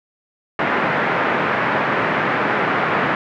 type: band-pass noise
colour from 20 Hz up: white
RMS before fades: -19 dBFS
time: 0.59-3.15 s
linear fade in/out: 2 ms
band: 130 to 1900 Hz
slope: 24 dB/octave
effects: none